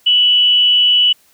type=tone with frequency modulation; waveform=sine; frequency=2960 Hz; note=F#7; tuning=in tune; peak=-8 dBFS; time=0.06-1.13 s; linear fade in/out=10 ms; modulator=267 Hz; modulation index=0.22; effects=white hiss -53 dBFS RMS until 1.33 s

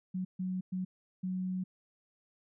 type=tone bursts at uneven times; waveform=sine; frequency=185 Hz; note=F#3; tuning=in tune; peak=-32 dBFS; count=4; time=0.14-0.25 / 0.39-0.61 / 0.72-0.85 / 1.23-1.64 s; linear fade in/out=10 ms; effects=none

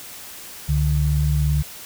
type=tone pair together; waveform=sine; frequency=69.3 / 146.84 Hz; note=C#2 / D3; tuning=0 / 0 cents; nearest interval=octave + minor second; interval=1300 cents; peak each=-19 dBFS; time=0.68-1.63 s; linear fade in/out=20 ms; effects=white hiss -38 dBFS RMS until 1.85 s

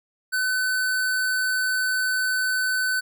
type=tone; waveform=square; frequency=1512 Hz; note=F#6; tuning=37 cents sharp; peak=-22 dBFS; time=0.32-3.01 s; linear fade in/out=20 ms; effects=none

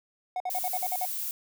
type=tone bursts; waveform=triangle; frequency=734 Hz; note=F#5; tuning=14 cents flat; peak=-26 dBFS; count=8; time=0.36-1.053 s; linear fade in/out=2 ms; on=42 ms; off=51 ms
type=noise; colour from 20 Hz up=violet; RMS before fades=-33 dBFS; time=0.5-1.31 s; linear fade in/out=0 ms
effects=none

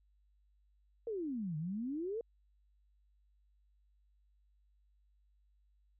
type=exponential two-way sweep; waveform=sine; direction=down then up; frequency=477.6 to 148.3 to 477.6 Hz; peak=-36 dBFS; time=1.07-2.21 s; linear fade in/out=2 ms; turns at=1.57 s; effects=added 50 Hz sine -68 dBFS peak until 5.99 s

